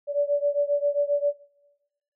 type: beating tone pair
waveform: sine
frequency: 574 / 581.5 Hz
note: D5 / D5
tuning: -40 / -17 cents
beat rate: 7.5 Hz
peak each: -23 / -25 dBFS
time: 0.07-1.34 s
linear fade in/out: 50 ms
effects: noise-tail reverb RT60 0.9 s tail -19 dB re dry